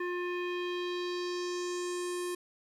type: tone with low-pass filter sweep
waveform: square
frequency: 355.4 Hz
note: F4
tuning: 30 cents sharp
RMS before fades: -35 dBFS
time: 0-2.35 s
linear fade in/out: 5 ms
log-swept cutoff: 1900 to 11000 Hz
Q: 2.5
effects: 11-bit